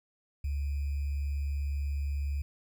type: tone with sample-and-hold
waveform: sine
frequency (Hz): 70.9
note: C#2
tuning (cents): +40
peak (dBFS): -29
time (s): 0.44-2.42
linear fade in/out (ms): 5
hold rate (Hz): 2450
effects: none